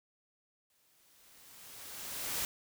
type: noise with exponential growth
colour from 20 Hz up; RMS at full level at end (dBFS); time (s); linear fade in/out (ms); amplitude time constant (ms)
white; -34; 0.7-2.45; 1; 380
effects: none